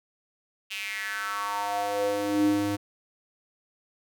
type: tone with high-pass filter sweep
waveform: square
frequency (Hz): 101.9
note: G#2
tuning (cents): -32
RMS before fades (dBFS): -28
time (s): 0.7-2.77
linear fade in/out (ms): 20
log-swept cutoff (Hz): 2800 to 200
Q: 4.9
effects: none